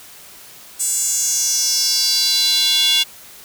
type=tone with high-pass filter sweep; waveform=square; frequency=311.2 Hz; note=D#4; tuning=in tune; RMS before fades=-17 dBFS; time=0.79-3.04 s; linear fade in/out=20 ms; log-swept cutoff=8000 to 3200 Hz; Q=4.9; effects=white hiss -41 dBFS RMS until 3.44 s